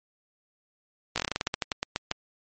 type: slowing click train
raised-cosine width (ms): 0.2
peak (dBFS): -9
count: 16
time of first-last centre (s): 1.16-2.114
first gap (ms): 17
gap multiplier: 1.17
effects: MP3 32 kbps